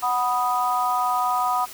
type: chord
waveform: sine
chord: B major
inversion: second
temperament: equal with one note detuned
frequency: 740 / 984.9 / 1244.5 Hz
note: F#5 / B5 / D#6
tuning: 0 / -5 / 0 cents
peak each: -24 dBFS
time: 0.02-1.66 s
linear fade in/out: 20 ms
effects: white hiss -40 dBFS RMS until 1.73 s